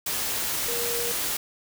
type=tone in noise; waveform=sine; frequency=473.3 Hz; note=A#4; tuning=26 cents sharp; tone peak=-31 dBFS; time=0.68-1.12 s; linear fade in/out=5 ms; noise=white; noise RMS=-28 dBFS; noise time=0.06-1.37 s; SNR=-6 dB; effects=none